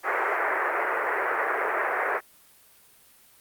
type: band-pass noise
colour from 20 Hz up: white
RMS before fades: -26 dBFS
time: 0.03-2.21 s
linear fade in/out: 50 ms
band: 370 to 2000 Hz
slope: 48 dB/octave
effects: white hiss -56 dBFS RMS until 3.4 s + Opus 48 kbps